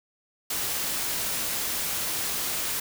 white noise, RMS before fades -29 dBFS, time 0.5-2.8 s, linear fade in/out 5 ms, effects none

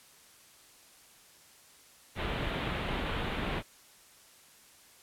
pink low-pass noise, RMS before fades -34 dBFS, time 2.15-3.63 s, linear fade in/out 50 ms, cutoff 3700 Hz, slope 48 dB/octave, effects white hiss -58 dBFS RMS until 5.02 s + low-pass 12000 Hz 12 dB/octave

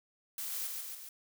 blue noise with echo, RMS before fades -39 dBFS, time 0.38-0.67 s, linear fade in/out 2 ms, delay 140 ms, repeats 3, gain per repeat -3 dB, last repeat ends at 1.09 s, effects none

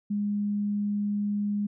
sine tone, 205.5 Hz, G#3, 18 cents flat, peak -25 dBFS, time 0.1-1.67 s, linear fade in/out 10 ms, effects none

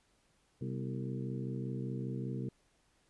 harmonic tone with a mistuned harmonic, 65.1 Hz, C2, 8 cents flat, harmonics 2 / 3 / 4 / 5 / 6 / 7, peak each -38 / -42 / -44 / -46 / -48 / -49 dBFS, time 0.61-2.49 s, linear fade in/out 5 ms, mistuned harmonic 4, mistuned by -79 cents, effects pink hiss -72 dBFS RMS until 3.09 s + resampled to 24000 Hz

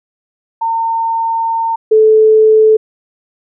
sine tone pair in turn, 910 / 435.7 Hz, A#5 / A4, -42 / -17 cents, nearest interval octave + minor second, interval 1275 cents, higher first, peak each -12 / -4 dBFS, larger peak second, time 0.61-1.76 / 1.91-2.77 s, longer first, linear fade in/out 10 ms, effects none

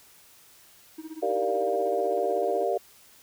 triangle tone with tremolo, 316.8 Hz, D#4, 31 cents sharp, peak -32 dBFS, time 0.98-2.64 s, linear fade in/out 5 ms, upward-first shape sine, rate 16 Hz, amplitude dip 90%
sine chord, G minor seventh, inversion none, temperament equal, 392 / 466.2 / 587.3 / 698.5 Hz, G4 / Bb4 / D5 / F5, 0 / 0 / 0 / 0 cents, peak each -29 dBFS, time 1.22-2.78 s, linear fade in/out 10 ms
effects white hiss -55 dBFS RMS until 3.22 s

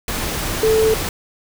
sine tone in noise, 440.2 Hz, A4, 1 cent sharp, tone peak -12 dBFS, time 0.63-0.94 s, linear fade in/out 2 ms, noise pink, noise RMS -23 dBFS, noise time 0.08-1.09 s, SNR +8 dB, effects none

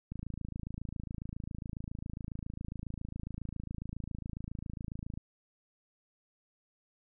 click train, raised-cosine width 5 ms, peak -27 dBFS, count 139, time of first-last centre 0.12-5.175 s, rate 27.3 Hz, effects none

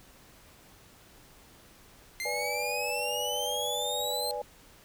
sawtooth exponential sweep, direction up, 2075 to 4186 Hz, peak -29 dBFS, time 2.2-4.31 s, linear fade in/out 0 ms
sine chord, G# diminished, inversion first, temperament equal, 493.9 / 587.3 / 830.6 Hz, B4 / D5 / G#5, 0 / 0 / 0 cents, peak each -36 dBFS, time 2.25-4.42 s, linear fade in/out 5 ms
effects pink hiss -56 dBFS RMS until 4.84 s

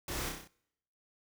pink noise with echo, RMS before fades -39 dBFS, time 0.08-0.29 s, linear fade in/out 2 ms, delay 31 ms, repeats 6, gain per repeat -3 dB, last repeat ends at 0.476 s, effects noise-tail reverb RT60 0.8 s tail -24 dB re dry

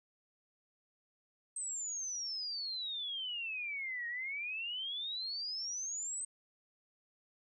sine exponential two-way sweep, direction down then up, 8320 to 1864.7 to 8320 Hz, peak -37 dBFS, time 1.56-6.25 s, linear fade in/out 5 ms, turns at 4.07 s, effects none

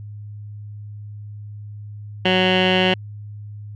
15% pulse tone with low-pass filter, 185 Hz, F#3, in tune, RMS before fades -17 dBFS, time 2.25-2.94 s, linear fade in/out 5 ms, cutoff 2800 Hz, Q 6.4, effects added 104 Hz sine -32 dBFS peak until 3.75 s

